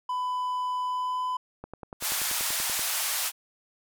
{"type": "tone with pitch glide", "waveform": "triangle", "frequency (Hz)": [1000, 1006.4], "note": ["B5", "B5"], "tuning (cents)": [21, 32], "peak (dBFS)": -25, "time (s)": [0.09, 1.37], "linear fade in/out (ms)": 5, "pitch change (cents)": 11, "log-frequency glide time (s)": [0.85, 1.21]}
{"type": "click train", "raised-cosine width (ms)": 1, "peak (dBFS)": -25, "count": 13, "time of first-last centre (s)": [1.64, 2.794], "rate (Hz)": 10.4}
{"type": "band-pass noise", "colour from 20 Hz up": "white", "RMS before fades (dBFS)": -29, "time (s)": [2, 3.32], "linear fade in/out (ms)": 50, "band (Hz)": [670, 15000], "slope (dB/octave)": 24}
{"effects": []}